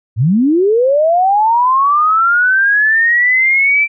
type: linear sweep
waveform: sine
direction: up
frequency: 95.9 to 2349 Hz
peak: -8 dBFS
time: 0.16-3.88 s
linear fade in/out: 50 ms
effects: none